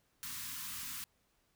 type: band-stop noise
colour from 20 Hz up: white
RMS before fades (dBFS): -43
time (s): 0.23-1.04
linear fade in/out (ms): 0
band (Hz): 290 to 940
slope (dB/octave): 96
effects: pink hiss -75 dBFS RMS until 1.55 s